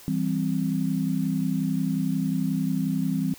sine chord, C major, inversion first, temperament equal, 164.81 / 196 / 261.6 Hz, E3 / G3 / C4, 0 / 0 / 0 cents, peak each -27 dBFS, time 0.08-3.34 s, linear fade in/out 0 ms, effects white hiss -48 dBFS RMS until 3.38 s

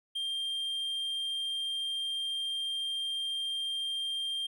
triangle tone, 3187 Hz, G7, 28 cents sharp, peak -30 dBFS, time 0.15-4.47 s, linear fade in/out 10 ms, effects none

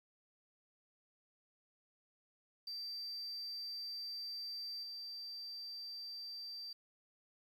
sine tone with level steps, 4680 Hz, D8, 7 cents flat, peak -40 / -43 dBFS, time 2.67-6.73 s, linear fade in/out 5 ms, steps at 4.83 s, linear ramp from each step 2 ms, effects tanh soft clip ceiling -39 dBFS + 11-bit

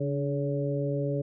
harmonic tone with a mistuned harmonic, 141.2 Hz, C#3, 32 cents sharp, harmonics 1 / 2 / 3 / 4, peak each -29 / -34 / -33 / -33 dBFS, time 0-1.22 s, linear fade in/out 10 ms, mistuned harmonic 2, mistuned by +46 cents, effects none

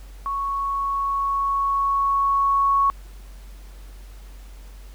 sine tone with level ramp, 1108.7 Hz, C#6, in tune, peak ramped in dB -23 to -15 dBFS, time 0.26-2.9 s, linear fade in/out 0 ms, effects added 47 Hz sine -38 dBFS peak until 4.94 s + pink hiss -52 dBFS RMS until 4.94 s

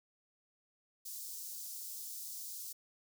white high-pass noise, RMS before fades -45 dBFS, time 1.05-2.73 s, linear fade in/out 10 ms, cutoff 4900 Hz, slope 24 dB/octave, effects none

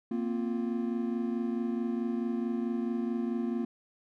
triangle chord, Bb suspended second, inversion none, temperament equal with one note detuned, 233.1 / 257.7 / 349.2 Hz, Bb3 / C4 / F4, 0 / -26 / 0 cents, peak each -29 / -34 / -34 dBFS, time 0.11-3.65 s, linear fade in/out 5 ms, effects none

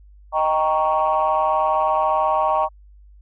sine chord, Eb dominant seventh, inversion none, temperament equal, 622.3 / 784 / 932.3 / 1108.7 Hz, Eb5 / G5 / Bb5 / Db6, 0 / 0 / 0 / 0 cents, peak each -21 dBFS, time 0.32-2.69 s, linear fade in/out 50 ms, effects tanh soft clip ceiling -9 dBFS + added 50 Hz sine -44 dBFS peak until 3.21 s

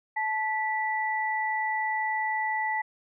sine tone pair together, 870.2 / 1966 Hz, A5 / B6, -19 / -8 cents, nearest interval octave + major second, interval 1411 cents, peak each -28 / -29 dBFS, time 0.16-2.82 s, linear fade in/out 10 ms, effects none

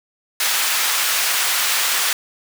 pink high-pass noise, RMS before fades -19 dBFS, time 0.4-2.13 s, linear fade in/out 2 ms, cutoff 1400 Hz, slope 12 dB/octave, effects none

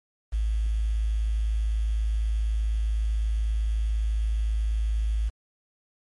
sine tone with quantisation, 54 Hz, A1, 32 cents flat, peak -22 dBFS, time 0.32-5.3 s, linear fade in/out 20 ms, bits 8, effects MP3 48 kbps

